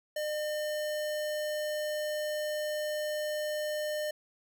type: tone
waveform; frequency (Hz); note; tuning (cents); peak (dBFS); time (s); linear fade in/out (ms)
square; 605; D#5; -49; -32; 0.16-4.11; 5
effects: none